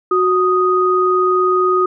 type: tone pair together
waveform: sine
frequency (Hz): 368.6 / 1244.5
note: F#4 / D#6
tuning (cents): -7 / 0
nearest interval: octave + major sixth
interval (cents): 2107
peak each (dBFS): -14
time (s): 0.11-1.86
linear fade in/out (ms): 5
effects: none

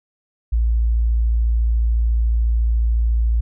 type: tone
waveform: sine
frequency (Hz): 57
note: A#1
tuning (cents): -38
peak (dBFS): -14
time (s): 0.52-3.41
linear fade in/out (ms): 10
effects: none

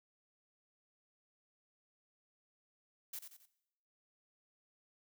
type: noise with echo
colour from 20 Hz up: blue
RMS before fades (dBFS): -44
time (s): 3.13-3.19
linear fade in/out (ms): 5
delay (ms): 89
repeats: 3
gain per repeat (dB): -7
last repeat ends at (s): 3.457
effects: noise-tail reverb RT60 0.8 s tail -17 dB re dry

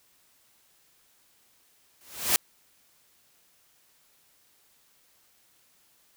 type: noise with exponential growth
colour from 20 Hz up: white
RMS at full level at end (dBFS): -19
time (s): 2.01-2.36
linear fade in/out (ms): 1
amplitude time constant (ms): 75
effects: white hiss -64 dBFS RMS until 6.16 s

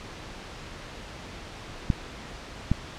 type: clicks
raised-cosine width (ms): 5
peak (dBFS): -9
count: 2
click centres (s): 1.902 / 2.716
effects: pink hiss -41 dBFS RMS until 2.98 s + low-pass 5000 Hz 12 dB/octave

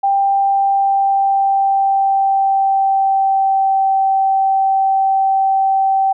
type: tone with pitch glide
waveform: sine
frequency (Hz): 790 to 774.6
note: G5 to G5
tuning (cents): +13 to -21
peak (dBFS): -11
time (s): 0.03-6.13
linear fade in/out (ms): 10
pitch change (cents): -34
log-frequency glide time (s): 0.15-3.9
effects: none

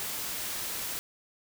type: noise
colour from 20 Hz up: white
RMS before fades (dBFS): -35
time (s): 0-0.99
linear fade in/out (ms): 0
effects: none

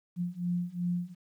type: beating tone pair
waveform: sine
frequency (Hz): 174.61 / 177.31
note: F3 / F3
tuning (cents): 0 / +27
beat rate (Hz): 2.7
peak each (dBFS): -33 / -32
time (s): 0.16-1.15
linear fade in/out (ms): 50
effects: 11-bit

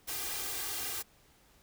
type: noise with comb filter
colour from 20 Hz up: white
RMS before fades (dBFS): -37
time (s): 0.07-1.03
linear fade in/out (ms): 20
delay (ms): 2.5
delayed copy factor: +0.8
effects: pink hiss -64 dBFS RMS until 1.62 s

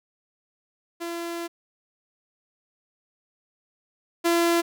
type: tone pair in turn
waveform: sawtooth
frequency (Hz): 339.8 / 339.8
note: F4 / F4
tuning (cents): -47 / -47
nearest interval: unison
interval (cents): 0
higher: neither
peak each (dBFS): -26 / -15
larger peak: second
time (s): 1-1.48 / 4.24-4.62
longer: first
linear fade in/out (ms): 20
effects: none

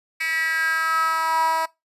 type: tone with high-pass filter sweep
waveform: 10% pulse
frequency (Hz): 323.2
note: E4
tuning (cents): -34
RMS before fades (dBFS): -22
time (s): 0.2-1.66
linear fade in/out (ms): 10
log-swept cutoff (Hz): 2200 to 820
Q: 6.1
effects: noise-tail reverb RT60 0.2 s tail -22 dB re dry + resampled to 32000 Hz

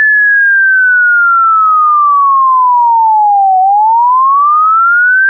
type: linear two-way sweep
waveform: sine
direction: down then up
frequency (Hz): 1745 to 740 to 1587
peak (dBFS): -4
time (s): 0-5.29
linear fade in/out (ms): 0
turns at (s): 3.59
effects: none

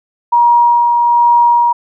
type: tone with tremolo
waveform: sine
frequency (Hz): 951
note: A#5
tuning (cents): +34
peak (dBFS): -5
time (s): 0.32-1.73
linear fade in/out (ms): 10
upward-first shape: sine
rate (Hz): 1.2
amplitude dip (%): 30
effects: none

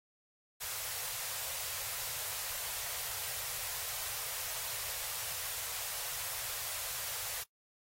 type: band-stop noise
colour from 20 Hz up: white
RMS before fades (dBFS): -39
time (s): 0.6-7.44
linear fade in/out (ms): 20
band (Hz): 140 to 450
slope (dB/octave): 48
effects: noise-tail reverb RT60 0.1 s tail -20 dB re dry + AAC 48 kbps

